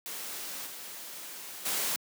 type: noise with level steps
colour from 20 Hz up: white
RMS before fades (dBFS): -39 / -43 / -31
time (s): 0.06-1.96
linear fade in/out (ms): 0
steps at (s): 0.66 / 1.65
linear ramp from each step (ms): 10
effects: high-pass 200 Hz 12 dB/octave